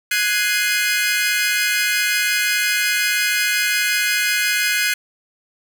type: chord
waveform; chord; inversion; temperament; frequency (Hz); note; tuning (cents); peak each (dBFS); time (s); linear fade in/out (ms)
sawtooth; Ab dominant seventh; third; equal; 1480 / 1661.2 / 2093 / 2489; Gb6 / Ab6 / C7 / Eb7; 0 / 0 / 0 / 0; -19; 0.11-4.94; 5
effects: 7-bit